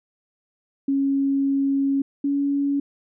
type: tone pair in turn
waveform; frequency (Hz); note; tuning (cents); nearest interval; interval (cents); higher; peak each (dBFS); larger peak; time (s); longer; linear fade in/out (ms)
sine; 275.3 / 281.6; C#4 / C#4; -12 / +27; unison; 39; second; -18 / -19; first; 0.88-2.02 / 2.24-2.8; first; 5
effects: none